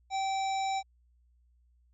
harmonic tone with a mistuned harmonic, 774 Hz, G5, 22 cents flat, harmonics 1 / 3 / 5 / 7 / 9, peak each -29 / -41 / -42 / -48 / -47 dBFS, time 0.1-0.83 s, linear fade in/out 50 ms, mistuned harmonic 9, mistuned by +18 cents, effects added 60 Hz sine -63 dBFS peak until 1.93 s

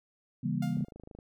sine chord, C# diminished seventh, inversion none, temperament just, 138.59 / 166.31 / 199.57 / 239.5 Hz, C#3 / E3 / G3 / Bb3, 0 / +16 / +31 / +47 cents, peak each -34 dBFS, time 0.43-0.85 s, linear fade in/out 10 ms
sawtooth tone with exponential decay, 705 Hz, F5, 16 cents sharp, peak -34 dBFS, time 0.62-0.91 s, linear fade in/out 5 ms, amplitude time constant 63 ms
click train, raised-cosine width 2 ms, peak -34 dBFS, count 12, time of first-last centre 0.77-1.188 s, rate 26.3 Hz
effects none

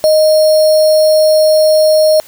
sine tone with sample-and-hold, 621 Hz, D#5, 3 cents flat, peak -5 dBFS, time 0.04-2.2 s, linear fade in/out 0 ms, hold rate 4900 Hz, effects white hiss -39 dBFS RMS until 2.27 s

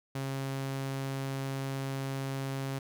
sawtooth tone, 135.5 Hz, C#3, 39 cents flat, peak -29 dBFS, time 0.15-2.79 s, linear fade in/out 5 ms, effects none

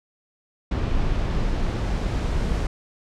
brown noise with low-pass filter sweep, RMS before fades -23 dBFS, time 0.71-2.67 s, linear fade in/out 5 ms, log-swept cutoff 4300 to 7800 Hz, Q 0.76, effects none

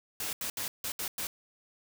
white noise bursts at uneven times, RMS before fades -35 dBFS, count 6, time 0.2-0.33 / 0.41-0.5 / 0.57-0.68 / 0.84-0.92 / 0.99-1.08 / 1.18-1.27 s, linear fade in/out 2 ms, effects none

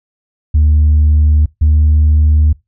sine tone pair in turn, 75.7 / 76.18 Hz, D#2 / D#2, -47 / -36 cents, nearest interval unison, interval 11 cents, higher second, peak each -4 dBFS, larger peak neither, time 0.54-1.46 / 1.61-2.53 s, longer neither, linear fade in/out 10 ms, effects noise-tail reverb RT60 0.2 s tail -23 dB re dry + tanh soft clip ceiling -4 dBFS

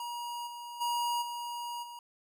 square tone with level steps, 954 Hz, A#5, 40 cents sharp, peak -37 / -42 / -30 / -37 / -44 dBFS, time 0-1.99 s, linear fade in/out 2 ms, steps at 0.46 / 0.8 / 1.21 / 1.82 s, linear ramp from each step 20 ms, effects none

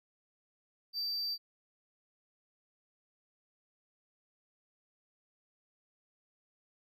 triangle tone, 4659 Hz, D8, 15 cents flat, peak -32 dBFS, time 0.93-1.38 s, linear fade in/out 50 ms, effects none

